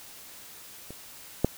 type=clicks; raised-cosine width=2 ms; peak=-27 / -7 dBFS; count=2; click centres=0.906 / 1.446 s; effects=white hiss -47 dBFS RMS until 1.57 s